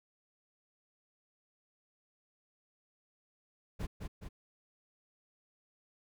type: noise with echo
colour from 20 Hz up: brown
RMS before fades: -36 dBFS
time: 3.79-3.87 s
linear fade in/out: 20 ms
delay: 210 ms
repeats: 2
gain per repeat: -4 dB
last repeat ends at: 4.29 s
effects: none